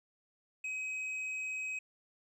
sine tone with hard clipping, 2534 Hz, D#7, 31 cents sharp, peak -37 dBFS, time 0.64-1.79 s, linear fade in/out 5 ms, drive 4 dB, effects none

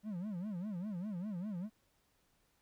triangle tone with vibrato, 192.9 Hz, G3, 28 cents flat, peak -36 dBFS, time 0.03-1.7 s, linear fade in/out 50 ms, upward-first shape sine, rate 5 Hz, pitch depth 220 cents each way, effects pink hiss -75 dBFS RMS until 2.61 s

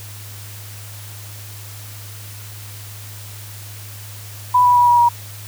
sine tone with pitch steps, 991 / 981.3 / 971.7 / 962.2 / 952.8 Hz, B5 / B5 / B5 / B5 / A#5, +6 / -11 / -28 / -45 / +38 cents, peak -9 dBFS, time 4.54-5.09 s, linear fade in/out 10 ms, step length 110 ms, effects added 103 Hz sine -34 dBFS peak until 5.47 s + white hiss -38 dBFS RMS until 5.47 s

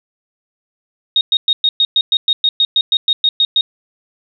sine tone bursts, 3729 Hz, A#7, in tune, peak -9 dBFS, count 16, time 1.16-3.61 s, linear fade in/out 2 ms, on 50 ms, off 110 ms, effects none

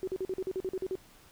sine tone bursts, 376.1 Hz, F#4, 28 cents sharp, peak -30 dBFS, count 11, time 0.03-0.954 s, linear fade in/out 0 ms, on 44 ms, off 44 ms, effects pink hiss -58 dBFS RMS until 1.31 s

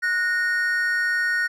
triangle tone pair together, 1466 / 1851.2 Hz, F#6 / A#6, -16 / -13 cents, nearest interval major third, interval 403 cents, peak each -21 dBFS, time 0.02-1.48 s, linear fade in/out 20 ms, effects none

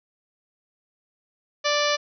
harmonic tone, 587.3 Hz, D5, in tune, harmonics 1 / 2 / 3 / 4 / 5 / 6 / 7 / 8 / 9 / 10, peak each -24 / -27 / -29 / -30 / -31 / -32 / -32 / -33 / -34 / -34 dBFS, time 1.64-1.97 s, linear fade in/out 20 ms, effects none

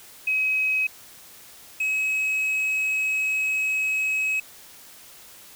sine / triangle tone pair in turn, 2543 / 2557 Hz, D#7 / D#7, +37 / +47 cents, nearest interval unison, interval 10 cents, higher second, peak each -20 dBFS, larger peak neither, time 0.27-0.87 / 1.8-4.4 s, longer second, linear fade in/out 5 ms, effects white hiss -47 dBFS RMS until 5.55 s

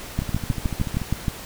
two click trains, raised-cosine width 5 ms, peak -15 / -9 dBFS, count 12 / 8, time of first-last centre 0.22-1.017 / 0.19-1.282 s, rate 13.8 / 6.41 Hz, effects pink hiss -37 dBFS RMS until 1.45 s

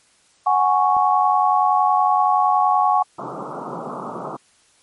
sine chord, F# suspended second, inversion none, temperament equal, 740 / 830.6 / 1108.7 Hz, F#5 / G#5 / C#6, 0 / 0 / 0 cents, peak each -18 dBFS, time 0.46-3.03 s, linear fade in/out 10 ms
click, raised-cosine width 2 ms, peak -25 dBFS, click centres 0.967 s
white band-pass noise, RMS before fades -30 dBFS, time 3.18-4.37 s, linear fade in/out 10 ms, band 130 to 1300 Hz, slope 96 dB/octave
effects white hiss -57 dBFS RMS until 4.82 s + MP3 48 kbps

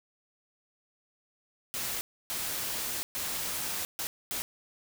white noise bursts at uneven times, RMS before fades -34 dBFS, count 5, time 1.74-2.01 / 2.3-3.03 / 3.15-3.85 / 3.99-4.07 / 4.31-4.42 s, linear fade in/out 0 ms, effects none

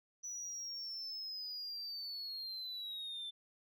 sine linear sweep, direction down, 5940 to 3520 Hz, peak -39 dBFS, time 0.23-3.31 s, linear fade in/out 20 ms, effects tanh soft clip ceiling -40 dBFS

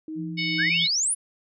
sine tone with tremolo, 314.3 Hz, D#4, 18 cents sharp, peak -29 dBFS, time 0.08-0.7 s, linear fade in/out 2 ms, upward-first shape triangle, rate 2.6 Hz, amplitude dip 65%
sine tone, 169.1 Hz, E3, 44 cents sharp, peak -31 dBFS, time 0.15-0.88 s, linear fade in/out 50 ms
harmonic tone, 740 Hz, F#5, in tune, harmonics 3 / 4 / 5 / 6 / 7, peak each -27 / -33 / -33 / -36 / -34 dBFS, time 0.37-0.88 s, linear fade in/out 20 ms
sine exponential sweep, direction up, 1480 to 10640 Hz, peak -21 dBFS, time 0.58-1.15 s, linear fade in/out 20 ms
effects none

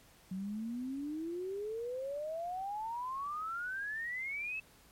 sine exponential sweep, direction up, 183.2 to 2637 Hz, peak -36 dBFS, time 0.31-4.6 s, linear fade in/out 5 ms, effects pink hiss -62 dBFS RMS until 4.91 s + MP3 64 kbps

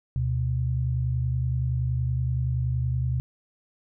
sine tone pair together, 74.07 / 124.7 Hz, D2 / B2, +15 / +17 cents, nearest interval major sixth, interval 902 cents, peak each -28 / -24 dBFS, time 0.16-3.2 s, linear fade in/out 0 ms, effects none

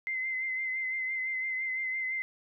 sine tone with vibrato, 2065 Hz, C7, 23 cents flat, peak -30 dBFS, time 0.07-2.22 s, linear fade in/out 0 ms, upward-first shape sine, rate 5.9 Hz, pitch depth 29 cents each way, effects none

